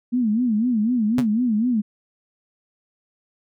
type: tone with vibrato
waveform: sine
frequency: 229.7 Hz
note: A#3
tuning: 25 cents flat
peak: -17 dBFS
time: 0.12-1.82 s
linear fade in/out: 20 ms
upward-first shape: sine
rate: 4 Hz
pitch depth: 170 cents each way
type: tone with exponential decay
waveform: sawtooth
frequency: 139.3 Hz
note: C#3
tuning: 9 cents sharp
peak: -17 dBFS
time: 1.18-1.27 s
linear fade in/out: 5 ms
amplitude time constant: 18 ms
effects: none